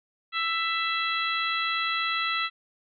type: harmonic tone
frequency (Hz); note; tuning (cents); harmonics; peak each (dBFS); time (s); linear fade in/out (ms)
663; E5; +10; 2 / 3 / 4 / 5 / 6; -29 / -31 / -32 / -33 / -34; 0.32-2.5; 50
effects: none